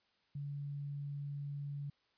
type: tone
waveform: sine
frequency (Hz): 142.9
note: D3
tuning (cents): -47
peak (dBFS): -39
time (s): 0.35-1.9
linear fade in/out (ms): 5
effects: white hiss -75 dBFS RMS until 2.17 s + resampled to 11025 Hz